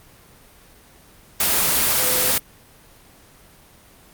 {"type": "tone in noise", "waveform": "sine", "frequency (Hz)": 506, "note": "B4", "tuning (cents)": 42, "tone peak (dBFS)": -28, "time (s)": [2, 2.31], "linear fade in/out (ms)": 2, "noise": "white", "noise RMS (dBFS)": -18, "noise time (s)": [1.4, 2.38], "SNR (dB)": -13, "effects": ["pink hiss -49 dBFS RMS until 4.13 s", "Opus 24 kbps"]}